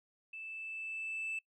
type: tone with level ramp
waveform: sine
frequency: 2637 Hz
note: E7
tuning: in tune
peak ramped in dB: -43 to -33 dBFS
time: 0.33-1.39 s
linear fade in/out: 5 ms
effects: noise-tail reverb RT60 0.1 s tail -24 dB re dry + tanh soft clip ceiling -34 dBFS